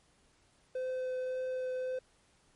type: tone with vibrato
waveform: triangle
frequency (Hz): 512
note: C5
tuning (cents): -38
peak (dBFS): -31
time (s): 0.75-1.99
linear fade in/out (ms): 5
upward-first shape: triangle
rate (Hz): 1.8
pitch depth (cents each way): 8
effects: pink hiss -68 dBFS RMS until 2.55 s + MP3 48 kbps